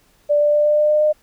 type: tone with pitch steps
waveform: sine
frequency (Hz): 587.3 / 590.7 / 594.1 / 597.6 / 601 / 604.5 / 608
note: D5 / D5 / D5 / D5 / D5 / D5 / D#5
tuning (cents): 0 / +10 / +20 / +30 / +40 / +50 / -40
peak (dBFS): -12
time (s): 0.29-1.13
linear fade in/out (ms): 20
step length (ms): 120
effects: pink hiss -57 dBFS RMS until 1.22 s